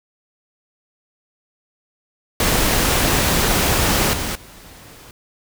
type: noise with level steps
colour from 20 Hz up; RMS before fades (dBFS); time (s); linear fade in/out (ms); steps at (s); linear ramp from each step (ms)
pink; -17 / -24 / -42; 2.4-5.11; 2; 4.13 / 4.35; 5
effects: none